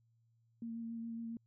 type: tone with vibrato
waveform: sine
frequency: 229.6 Hz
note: A#3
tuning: 26 cents flat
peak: -40 dBFS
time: 0.62-1.37 s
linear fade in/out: 2 ms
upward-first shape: sine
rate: 7.2 Hz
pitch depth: 15 cents each way
effects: added 115 Hz sine -70 dBFS peak until 1.46 s